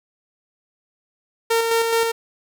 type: tone with tremolo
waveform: sawtooth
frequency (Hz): 457.8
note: A#4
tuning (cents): -31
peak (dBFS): -12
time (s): 1.5-2.12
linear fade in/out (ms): 10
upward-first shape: square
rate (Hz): 4.7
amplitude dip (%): 35
effects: none